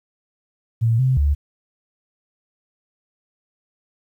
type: tone with pitch steps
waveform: sine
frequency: 114.4 / 130.1 / 72.1 Hz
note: A#2 / C3 / D2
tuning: -32 / -9 / -31 cents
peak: -14 dBFS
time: 0.81-1.35 s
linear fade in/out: 20 ms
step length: 180 ms
effects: 9-bit